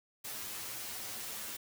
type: noise with comb filter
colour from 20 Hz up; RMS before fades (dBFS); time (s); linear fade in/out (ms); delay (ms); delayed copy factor
white; -42; 0.24-1.57; 10; 9.3; +0.75
effects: none